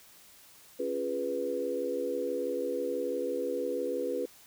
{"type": "chord", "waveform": "sine", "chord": "C# dominant seventh", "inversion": "none", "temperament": "equal", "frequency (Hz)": [277.2, 349.2, 415.3, 493.9], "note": ["C#4", "E#4", "G#4", "B4"], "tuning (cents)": [0, 0, 0, 0], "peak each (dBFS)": [-38, -38, -36, -32], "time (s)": [0.79, 4.26], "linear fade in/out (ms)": 10, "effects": ["white hiss -56 dBFS RMS until 4.46 s"]}